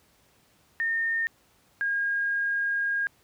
sine tone pair in turn, 1824 / 1625 Hz, A#6 / G#6, -38 / -38 cents, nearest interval major second, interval 200 cents, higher first, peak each -24 dBFS, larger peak neither, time 0.8-1.27 / 1.81-3.07 s, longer second, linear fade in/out 0 ms, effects pink hiss -63 dBFS RMS until 3.23 s + high-pass 60 Hz 12 dB/octave

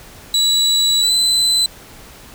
35% pulse tone with pitch glide, 3926 to 4029 Hz, B7 to B7, -11 to +34 cents, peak -11 dBFS, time 0.34-1.66 s, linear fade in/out 2 ms, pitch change +45 cents, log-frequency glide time 1.01-1.13 s, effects pink hiss -40 dBFS RMS until 2.34 s

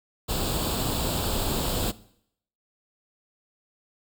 pink noise with comb filter, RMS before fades -27 dBFS, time 0.28-1.92 s, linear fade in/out 20 ms, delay 0.25 ms, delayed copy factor +0.7, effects noise-tail reverb RT60 0.7 s tail -19 dB re dry

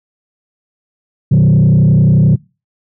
sine tone with frequency modulation, 149.7 Hz, D3, 33 cents sharp, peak -3 dBFS, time 1.31-2.36 s, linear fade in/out 10 ms, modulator 31.4 Hz, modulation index 1.2, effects noise-tail reverb RT60 0.3 s tail -25 dB re dry + tanh soft clip ceiling -4 dBFS

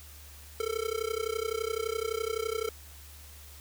square tone with amplitude modulation, 446.1 Hz, A4, 24 cents sharp, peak -27 dBFS, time 0.6-2.69 s, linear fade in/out 2 ms, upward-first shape sine, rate 31.8 Hz, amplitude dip 95%, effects added 73 Hz sine -49 dBFS peak until 3.6 s + white hiss -52 dBFS RMS until 3.6 s

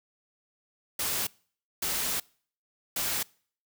white noise bursts at uneven times, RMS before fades -30 dBFS, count 3, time 0.99-1.27 / 1.82-2.2 / 2.96-3.23 s, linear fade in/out 5 ms, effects noise-tail reverb RT60 0.5 s tail -25 dB re dry

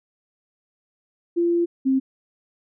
sine tone pair in turn, 343.1 / 265.5 Hz, F4 / C4, -31 / +25 cents, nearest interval major third, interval 444 cents, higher first, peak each -17 / -16 dBFS, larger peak second, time 1.36-1.66 / 1.85-2 s, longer first, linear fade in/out 20 ms, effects none

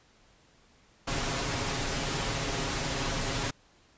pink noise with comb filter, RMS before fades -31 dBFS, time 1.07-3.51 s, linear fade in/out 10 ms, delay 7.3 ms, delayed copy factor +0.55, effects pink hiss -62 dBFS RMS until 3.97 s + resampled to 16000 Hz

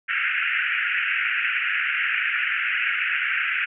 pink band-pass noise, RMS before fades -24 dBFS, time 0.08-3.66 s, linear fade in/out 20 ms, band 1400 to 2800 Hz, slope 96 dB/octave, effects none

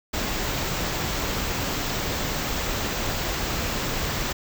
pink band-stop noise, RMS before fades -27 dBFS, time 0.13-4.33 s, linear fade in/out 10 ms, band 8000 to 13000 Hz, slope 96 dB/octave, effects none

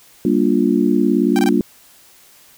sine chord, G minor seventh, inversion none, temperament just, 196 / 235.2 / 294 / 352.8 Hz, G3 / Bb3 / D4 / F4, 0 / +16 / +2 / +18 cents, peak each -19 / -17 / -17 / -19 dBFS, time 0.25-1.61 s, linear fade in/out 2 ms
sawtooth tone bursts, 784 Hz, G5, in tune, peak -16 dBFS, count 3, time 1.36-1.489 s, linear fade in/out 0 ms, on 29 ms, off 21 ms
effects white hiss -48 dBFS RMS until 2.57 s

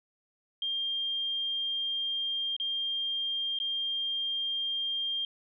sine tone with dropouts, 3200 Hz, G7, 35 cents sharp, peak -29 dBFS, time 0.62-5.25 s, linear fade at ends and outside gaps 2 ms, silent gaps 2.565-2.599 / 3.588-3.6 s, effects none

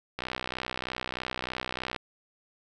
click train, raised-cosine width 0.3 ms, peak -16 dBFS, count 113, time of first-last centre 0.19-1.962 s, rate 63.2 Hz, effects none

